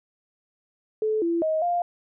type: tone with pitch steps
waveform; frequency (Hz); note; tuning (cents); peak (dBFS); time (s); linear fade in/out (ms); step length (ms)
sine; 433.3 / 337.3 / 630 / 700; A4 / E4 / D#5 / F5; -27 / +40 / +21 / +4; -21; 1.02-1.82; 2; 200
effects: none